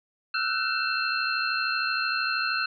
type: tone cluster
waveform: sine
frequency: 1326 / 1454 / 1527 / 2671 / 4188 Hz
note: E6 / F#6 / G6 / E7 / C8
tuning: +10 / -31 / -46 / +22 / +1 cents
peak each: -31 dBFS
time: 0.34-2.66 s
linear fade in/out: 5 ms
effects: none